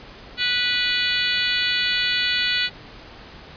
harmonic tone, 491.9 Hz, B4, 7 cents flat, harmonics 3 / 4 / 5 / 6 / 7 / 8 / 9, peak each -27 / -27 / -27 / -27 / -27 / -27 / -27 dBFS, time 0.37-2.7 s, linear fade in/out 50 ms, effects pink hiss -42 dBFS RMS until 3.56 s + resampled to 11025 Hz

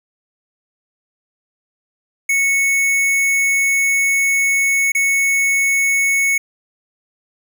square tone with dropouts, 2209 Hz, C#7, 7 cents flat, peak -14 dBFS, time 2.29-6.38 s, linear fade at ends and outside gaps 5 ms, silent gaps 4.92-4.949 s, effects none

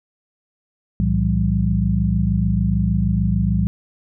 sine tone cluster, 64.5 / 112.3 / 168.2 / 194.8 Hz, C2 / A2 / E3 / G3, -24 / +36 / +35 / -11 cents, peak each -21 dBFS, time 1-3.67 s, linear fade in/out 0 ms, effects none

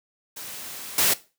white noise with level steps, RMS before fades -37 / -20 dBFS, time 0.36-1.14 s, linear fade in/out 10 ms, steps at 0.98 s, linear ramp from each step 2 ms, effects noise-tail reverb RT60 0.3 s tail -17 dB re dry + high-pass 100 Hz 12 dB/octave

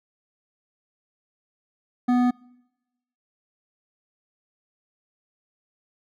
sine tone with hard clipping, 246.9 Hz, B3, in tune, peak -19 dBFS, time 2.08-2.31 s, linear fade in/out 10 ms, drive 11 dB, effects noise-tail reverb RT60 1.0 s tail -26 dB re dry

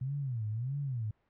sine tone with vibrato, 123.47 Hz, B2, in tune, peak -32 dBFS, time 0.01-1.11 s, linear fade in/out 5 ms, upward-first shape sine, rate 1.6 Hz, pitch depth 260 cents each way, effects pink hiss -74 dBFS RMS until 1.29 s + low-pass 2000 Hz 12 dB/octave

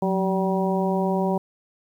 harmonic tone with a mistuned harmonic, 191.8 Hz, G3, 37 cents flat, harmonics 1 / 2 / 3 / 4 / 5, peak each -23 / -26 / -28 / -29 / -30 dBFS, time 0.02-1.38 s, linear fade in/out 5 ms, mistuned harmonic 1, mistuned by -71 cents, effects 9-bit

